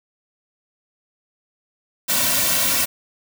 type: noise with comb filter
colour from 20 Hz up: white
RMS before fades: -19 dBFS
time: 2.08-2.86 s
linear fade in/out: 20 ms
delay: 2.4 ms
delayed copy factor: -0.9
effects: none